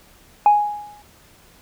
sine tone with exponential decay, 830.6 Hz, G#5, in tune, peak -6 dBFS, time 0.46-1.02 s, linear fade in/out 1 ms, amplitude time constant 120 ms, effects tanh soft clip ceiling -5 dBFS + pink hiss -51 dBFS RMS until 1.61 s

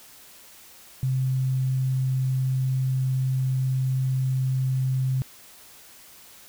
sine tone, 130.81 Hz, C3, in tune, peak -21 dBFS, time 1.03-5.22 s, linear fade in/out 0 ms, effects white hiss -49 dBFS RMS until 6.48 s

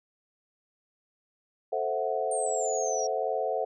sine chord, F# half-diminished seventh, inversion first, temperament equal, 440 / 523.3 / 659.3 / 740 Hz, A4 / C5 / E5 / F#5, 0 / 0 / 0 / 0 cents, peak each -32 dBFS, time 1.72-3.65 s, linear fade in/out 10 ms
sine exponential sweep, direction down, 8810 to 5588 Hz, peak -33 dBFS, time 2.31-3.07 s, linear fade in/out 5 ms
effects none

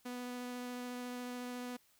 sawtooth tone with vibrato, 246.9 Hz, B3, in tune, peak -37 dBFS, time 0.05-1.77 s, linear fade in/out 10 ms, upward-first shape triangle, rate 14 Hz, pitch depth 9 cents each way, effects white hiss -70 dBFS RMS until 1.99 s

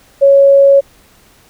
sine tone, 554.4 Hz, C#5, in tune, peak -3 dBFS, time 0.21-0.81 s, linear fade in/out 20 ms, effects pink hiss -47 dBFS RMS until 1.49 s

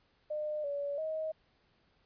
sine tone with pitch steps, 605 / 570 / 631 Hz, D#5 / C#5 / D#5, -49 / +48 / +24 cents, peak -33 dBFS, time 0.3-1.32 s, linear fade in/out 10 ms, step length 340 ms, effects pink hiss -71 dBFS RMS until 2.05 s + resampled to 11025 Hz

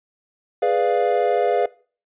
triangle chord, G# diminished seventh, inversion none, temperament equal, 415.3 / 493.9 / 587.3 / 698.5 Hz, G#4 / B4 / D5 / F5, 0 / 0 / 0 / 0 cents, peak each -20 / -19 / -22 / -19 dBFS, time 0.62-1.66 s, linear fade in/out 5 ms, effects noise-tail reverb RT60 0.4 s tail -21 dB re dry + resampled to 8000 Hz

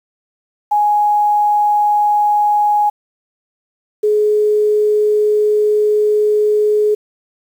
sine tone pair in turn, 833 / 422.1 Hz, G#5 / G#4, +5 / +28 cents, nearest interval octave, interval 1177 cents, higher first, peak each -10 dBFS, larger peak neither, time 0.71-2.9 / 4.03-6.95 s, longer second, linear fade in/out 10 ms, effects 7-bit

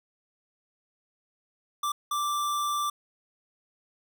square tone bursts at uneven times, 1174.7 Hz, D6, in tune, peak -27 dBFS, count 2, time 1.83-1.92 / 2.11-2.9 s, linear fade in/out 5 ms, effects none

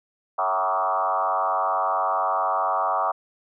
sine tone with frequency modulation, 950 Hz, A#5, 33 cents sharp, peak -20 dBFS, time 0.38-3.12 s, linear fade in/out 10 ms, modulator 95.6 Hz, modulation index 3.3, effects none

